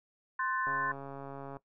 sine chord, F# diminished, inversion second, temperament equal with one note detuned, 1046.5 / 1505 / 1760 Hz, C6 / F#6 / A6, 0 / +29 / 0 cents, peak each -33 / -36 / -36 dBFS, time 0.39-0.92 s, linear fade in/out 5 ms
click train, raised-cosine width 1 ms, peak -30 dBFS, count 125, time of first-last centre 0.67-1.569 s, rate 138 Hz
effects noise-tail reverb RT60 0.1 s tail -18 dB re dry

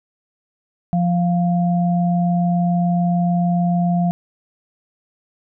sine tone pair together, 174.62 / 698.5 Hz, F3 / F5, 0 / 0 cents, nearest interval 2 octaves, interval 2400 cents, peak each -15 / -23 dBFS, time 0.93-4.11 s, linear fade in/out 0 ms, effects none

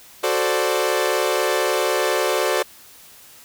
sawtooth chord, D dominant seventh, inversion first, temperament equal, 370 / 440 / 523.3 / 587.3 Hz, F#4 / A4 / C5 / D5, 0 / 0 / 0 / 0 cents, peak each -20 dBFS, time 0.23-2.63 s, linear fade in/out 10 ms, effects white hiss -46 dBFS RMS until 3.44 s

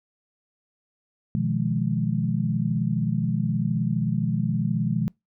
sine chord, F half-diminished seventh, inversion second, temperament equal with one note detuned, 123.47 / 155.56 / 174.61 / 210.6 Hz, Cb3 / Eb3 / F3 / Ab3, 0 / 0 / 0 / +24 cents, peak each -27 dBFS, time 1.35-5.08 s, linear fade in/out 0 ms, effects noise-tail reverb RT60 0.2 s tail -26 dB re dry

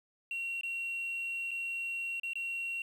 sine tone with dropouts, 2739 Hz, F7, 34 cents flat, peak -32 dBFS, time 0.31-2.82 s, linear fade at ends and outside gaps 2 ms, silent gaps 0.611-0.633 / 1.509-1.514 / 2.198-2.233 / 2.334-2.355 s, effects tanh soft clip ceiling -32 dBFS + 10-bit

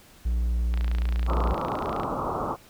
triangle tone, 58.9 Hz, A#1, 19 cents sharp, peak -20 dBFS, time 0.25-1.54 s, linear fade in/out 10 ms
click train, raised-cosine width 0.3 ms, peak -21 dBFS, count 38, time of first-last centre 0.74-2.034 s, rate 28.6 Hz
white low-pass noise, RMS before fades -29 dBFS, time 1.26-2.57 s, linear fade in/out 50 ms, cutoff 1300 Hz, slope 96 dB/octave
effects pink hiss -53 dBFS RMS until 2.69 s

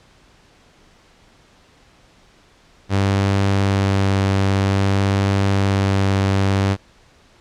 sawtooth tone with vibrato, 98 Hz, G2, in tune, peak -11 dBFS, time 2.89-6.77 s, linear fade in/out 50 ms, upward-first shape sine, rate 0.52 Hz, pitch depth 10 cents each way, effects pink hiss -52 dBFS RMS until 7.4 s + low-pass 6000 Hz 12 dB/octave

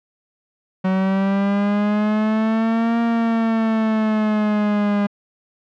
45% pulse exponential two-way sweep, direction up then down, 187.1 to 233.1 to 202.9 Hz, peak -16 dBFS, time 0.84-5.07 s, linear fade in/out 10 ms, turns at 3 s, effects low-pass 2000 Hz 12 dB/octave

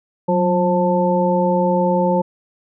harmonic tone with a mistuned harmonic, 177.1 Hz, F3, 24 cents sharp, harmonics 1 / 2 / 3 / 5, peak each -18 / -23 / -18 / -20 dBFS, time 0.28-2.22 s, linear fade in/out 10 ms, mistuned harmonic 1, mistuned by +59 cents, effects none

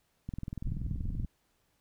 click train, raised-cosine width 5 ms, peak -25 dBFS, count 21, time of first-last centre 0.29-1.247 s, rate 20.9 Hz
pink low-pass noise, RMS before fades -35 dBFS, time 0.64-1.26 s, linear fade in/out 20 ms, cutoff 160 Hz, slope 24 dB/octave
effects pink hiss -74 dBFS RMS until 1.8 s

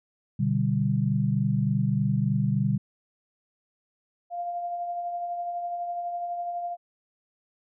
sine chord, G major, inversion first, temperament equal, 123.47 / 146.83 / 196 Hz, B2 / D3 / G3, 0 / 0 / 0 cents, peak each -26 dBFS, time 0.39-2.78 s, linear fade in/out 10 ms
sine tone with tremolo, 698.5 Hz, F5, in tune, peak -27 dBFS, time 4.3-6.77 s, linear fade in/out 50 ms, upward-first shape triangle, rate 12 Hz, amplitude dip 40%
effects none

